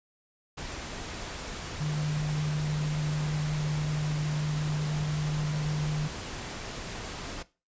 sine tone in noise, 150.9 Hz, D3, 47 cents sharp, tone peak -27 dBFS, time 1.8-6.08 s, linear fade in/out 10 ms, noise pink, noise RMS -38 dBFS, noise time 0.57-7.43 s, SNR +8 dB, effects noise-tail reverb RT60 0.3 s tail -18 dB re dry + resampled to 16000 Hz

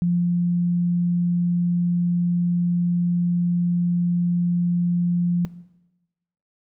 sine tone, 174.61 Hz, F3, in tune, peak -17 dBFS, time 0.02-5.45 s, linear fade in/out 0 ms, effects noise-tail reverb RT60 1.0 s tail -18 dB re dry

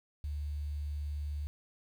sine tone with quantisation, 73.42 Hz, D2, in tune, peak -34 dBFS, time 0.24-1.47 s, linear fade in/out 0 ms, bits 10, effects none

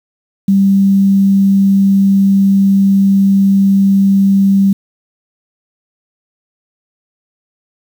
sine tone with quantisation, 196 Hz, G3, in tune, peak -6 dBFS, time 0.48-4.73 s, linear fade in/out 5 ms, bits 6, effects none

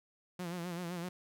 sawtooth tone with vibrato, 174.61 Hz, F3, in tune, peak -34 dBFS, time 0.39-1.09 s, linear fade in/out 5 ms, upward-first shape sine, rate 7.8 Hz, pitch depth 74 cents each way, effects none

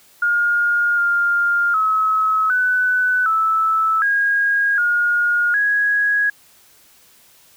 sine tone with pitch steps, 1421 / 1403 / 1287 / 1498 / 1311 / 1635 / 1430 / 1661 Hz, F6 / F6 / E6 / F#6 / E6 / G#6 / F6 / G#6, +30 / +8 / -42 / +21 / -10 / -28 / +41 / 0 cents, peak -14 dBFS, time 0.22-6.3 s, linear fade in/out 5 ms, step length 760 ms, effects white hiss -51 dBFS RMS until 7.56 s

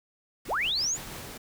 pink noise with tremolo, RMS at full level -43 dBFS, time 0.45-1.26 s, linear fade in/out 5 ms, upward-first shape sine, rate 6 Hz, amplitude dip 50%
sine linear sweep, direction up, 66.4 to 7330 Hz, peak -25 dBFS, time 0.47-0.98 s, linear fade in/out 50 ms
pink noise, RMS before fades -42 dBFS, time 0.95-1.38 s, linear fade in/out 10 ms
effects none

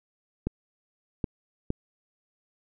clicks, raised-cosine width 3 ms, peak -14 dBFS, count 3, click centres 0.47 / 1.242 / 1.704 s, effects none

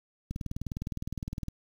click train, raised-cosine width 5 ms, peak -22 dBFS, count 24, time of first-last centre 0.31-1.483 s, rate 19.6 Hz, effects 8-bit

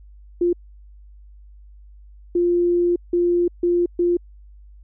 sine tone bursts at uneven times, 349.2 Hz, F4, in tune, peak -15 dBFS, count 5, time 0.41-0.53 / 2.35-2.96 / 3.13-3.48 / 3.63-3.86 / 3.99-4.17 s, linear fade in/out 5 ms, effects added 50 Hz sine -42 dBFS peak until 4.83 s

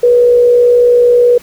sine tone with frequency modulation, 485.2 Hz, B4, 31 cents flat, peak -4 dBFS, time 0.03-1.38 s, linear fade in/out 5 ms, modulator 58.4 Hz, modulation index 0.25, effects pink hiss -38 dBFS RMS until 1.42 s

